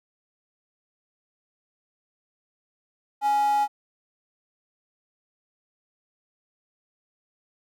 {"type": "tone with high-pass filter", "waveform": "square", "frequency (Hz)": 277.7, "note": "C#4", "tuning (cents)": 3, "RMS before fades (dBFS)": -22, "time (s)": [3.21, 3.68], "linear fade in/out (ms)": 50, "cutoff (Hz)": 830, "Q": 9.5, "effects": []}